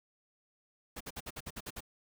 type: noise bursts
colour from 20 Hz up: pink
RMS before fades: -42 dBFS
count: 9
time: 0.96-1.806 s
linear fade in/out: 10 ms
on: 46 ms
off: 54 ms
effects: none